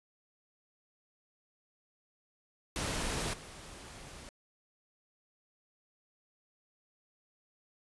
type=noise with level steps; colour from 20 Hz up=pink; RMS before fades=-35 / -49 dBFS; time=2.76-4.29 s; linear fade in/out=0 ms; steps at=3.33 s; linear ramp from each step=10 ms; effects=resampled to 24000 Hz

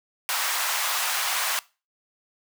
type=high-pass noise; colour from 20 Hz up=pink; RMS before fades=-26 dBFS; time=0.29-1.59 s; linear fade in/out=0 ms; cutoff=820 Hz; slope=24 dB/octave; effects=noise-tail reverb RT60 0.3 s tail -21 dB re dry

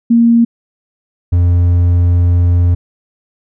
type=tone pair in turn; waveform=sine / triangle; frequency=233.1 / 87.57 Hz; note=A#3 / F2; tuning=0 / +5 cents; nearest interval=octave + perfect fourth; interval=1695 cents; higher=first; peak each=-5 dBFS; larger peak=neither; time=0.1-0.45 / 1.32-2.75 s; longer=second; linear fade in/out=10 ms; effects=none

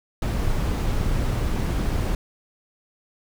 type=noise; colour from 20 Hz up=brown; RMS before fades=-23 dBFS; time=0.22-2.15 s; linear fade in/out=2 ms; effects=none

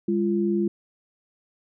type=tone pair together; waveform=sine; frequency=202.7 / 344.2 Hz; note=G#3 / F4; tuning=-42 / -25 cents; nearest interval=major sixth; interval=917 cents; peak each=-23 dBFS; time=0.08-0.68 s; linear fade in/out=5 ms; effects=none

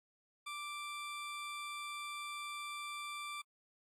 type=tone; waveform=20% pulse; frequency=1174.7 Hz; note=D6; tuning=in tune; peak=-37 dBFS; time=0.46-3.42 s; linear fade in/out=10 ms; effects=low-pass 12000 Hz 12 dB/octave + AAC 64 kbps

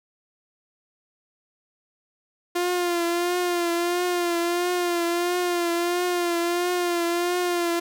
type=tone with vibrato; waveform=sawtooth; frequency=349.2 Hz; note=F4; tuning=in tune; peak=-18 dBFS; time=2.55-7.8 s; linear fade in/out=10 ms; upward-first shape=triangle; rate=1.5 Hz; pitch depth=50 cents each way; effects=none

